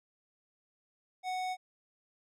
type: tone with tanh clipping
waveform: sine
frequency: 740 Hz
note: F#5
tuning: in tune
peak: -35 dBFS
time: 1.23-1.57 s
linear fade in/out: 50 ms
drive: 18 dB
effects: none